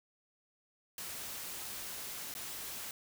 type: noise with dropouts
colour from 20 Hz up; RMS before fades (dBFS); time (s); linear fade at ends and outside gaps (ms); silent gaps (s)
white; -43; 0.98-2.91; 2; 2.34-2.35
effects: none